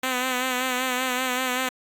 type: tone with vibrato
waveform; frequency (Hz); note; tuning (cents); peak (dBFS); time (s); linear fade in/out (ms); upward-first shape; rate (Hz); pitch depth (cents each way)
5% pulse; 254.4; C4; -48; -12; 0.03-1.69; 5; sine; 5.2; 41
effects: Opus 48 kbps